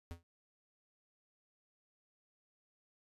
square tone with exponential decay, 85.1 Hz, F2, 44 cents flat, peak -39 dBFS, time 0.11-0.23 s, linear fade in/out 0 ms, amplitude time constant 26 ms, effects resampled to 32000 Hz

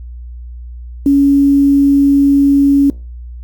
sine tone with quantisation, 280 Hz, C#4, 18 cents sharp, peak -6 dBFS, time 1.06-2.9 s, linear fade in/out 2 ms, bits 6, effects added 60 Hz sine -26 dBFS peak until 3.43 s + Opus 48 kbps

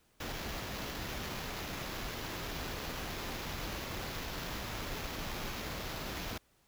pink noise with sample-and-hold, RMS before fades -40 dBFS, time 0.2-6.38 s, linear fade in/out 5 ms, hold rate 8820 Hz, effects pink hiss -70 dBFS RMS until 6.67 s

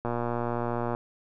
click train, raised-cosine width 1 ms, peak -16 dBFS, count 108, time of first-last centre 0.05-0.949 s, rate 119 Hz, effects none

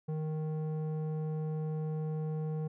square tone with low-pass filter, 155.56 Hz, D#3, in tune, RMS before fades -35 dBFS, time 0.08-2.68 s, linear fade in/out 10 ms, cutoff 560 Hz, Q 0.94, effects none

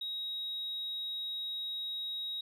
sine tone, 3800 Hz, A#7, 33 cents sharp, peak -34 dBFS, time 0.01-2.41 s, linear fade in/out 5 ms, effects tanh soft clip ceiling -32 dBFS

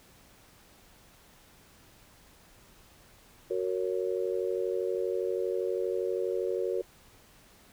sine chord, F# major, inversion none, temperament just, 370 / 462.5 / 555 Hz, F#4 / A#4 / C#5, 0 / -14 / +2 cents, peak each -31 / -32 / -35 dBFS, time 3.5-6.82 s, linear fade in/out 10 ms, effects pink hiss -58 dBFS RMS until 7.72 s

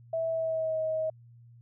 sine tone with pitch glide, 654 to 633.2 Hz, E5 to D#5, -14 to +30 cents, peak -27 dBFS, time 0.13-1.1 s, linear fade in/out 5 ms, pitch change -56 cents, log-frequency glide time 0.29-0.79 s, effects added 118 Hz sine -51 dBFS peak until 1.61 s

